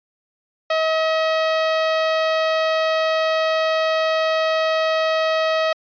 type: tone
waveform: sawtooth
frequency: 638 Hz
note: D#5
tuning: 43 cents sharp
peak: -13 dBFS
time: 0.7-5.73 s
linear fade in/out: 5 ms
effects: resampled to 11025 Hz